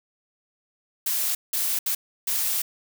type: noise bursts at uneven times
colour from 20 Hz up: blue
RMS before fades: -25 dBFS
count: 4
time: 1.06-1.35 / 1.53-1.79 / 1.86-1.95 / 2.27-2.62 s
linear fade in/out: 5 ms
effects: none